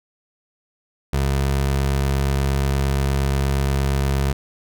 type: tone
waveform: 25% pulse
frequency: 68.5 Hz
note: C#2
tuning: 20 cents flat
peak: -14 dBFS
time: 1.13-4.33 s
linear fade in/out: 5 ms
effects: none